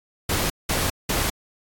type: noise bursts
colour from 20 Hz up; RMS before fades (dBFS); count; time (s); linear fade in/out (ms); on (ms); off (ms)
pink; -23; 3; 0.29-1.3; 5; 210; 190
effects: AAC 64 kbps